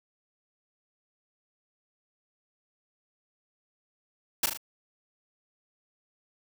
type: noise with echo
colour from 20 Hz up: white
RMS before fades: -24 dBFS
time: 4.43-4.46 s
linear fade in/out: 5 ms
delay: 38 ms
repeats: 3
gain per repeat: -5 dB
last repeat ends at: 4.574 s
effects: none